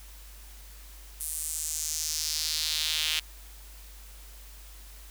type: tone with high-pass filter sweep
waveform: sawtooth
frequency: 155.56 Hz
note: D#3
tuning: in tune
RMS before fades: -31 dBFS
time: 1.2-3.2 s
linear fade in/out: 10 ms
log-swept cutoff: 9900 to 3000 Hz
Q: 2.5
effects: added 50 Hz sine -46 dBFS peak until 5.1 s + white hiss -52 dBFS RMS until 5.1 s